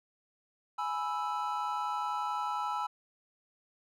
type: chord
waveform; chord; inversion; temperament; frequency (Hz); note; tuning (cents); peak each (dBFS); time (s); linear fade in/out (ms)
triangle; E major; first; equal with one note detuned; 836.4 / 987.8 / 1318.5; G#5 / B5 / E6; +12 / 0 / 0; -34; 0.78-2.87; 10
effects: none